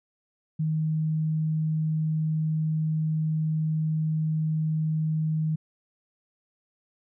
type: tone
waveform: sine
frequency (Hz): 156.8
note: D#3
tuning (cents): +14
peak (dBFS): -23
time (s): 0.59-5.56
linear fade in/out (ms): 10
effects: none